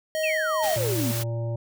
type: tone with tremolo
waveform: square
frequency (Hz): 628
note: D#5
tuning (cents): +16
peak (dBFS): -24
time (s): 0.15-0.76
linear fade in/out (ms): 0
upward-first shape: triangle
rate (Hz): 2.5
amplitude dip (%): 35
type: exponential sweep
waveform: sine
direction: down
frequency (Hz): 2783 to 220.9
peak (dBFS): -25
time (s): 0.23-1.12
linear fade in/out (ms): 10
type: noise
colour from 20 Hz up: white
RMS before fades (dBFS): -32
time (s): 0.62-1.24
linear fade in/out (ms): 20
type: harmonic tone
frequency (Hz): 116.1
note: A#2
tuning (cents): -7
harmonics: 1 / 3 / 5 / 7 / 8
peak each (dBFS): -26 / -39 / -35 / -50 / -49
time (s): 0.76-1.56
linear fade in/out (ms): 5
effects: none